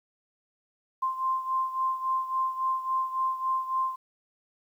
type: beating tone pair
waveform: sine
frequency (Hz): 1046.5 / 1050.1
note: C6 / C6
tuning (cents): 0 / +6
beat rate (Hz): 3.6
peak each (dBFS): -27 / -32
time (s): 1.02-3.96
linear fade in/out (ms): 10
effects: 10-bit